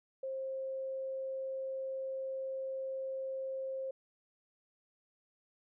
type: tone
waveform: sine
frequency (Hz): 531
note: C5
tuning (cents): +25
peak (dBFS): -36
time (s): 0.23-3.91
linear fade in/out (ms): 5
effects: none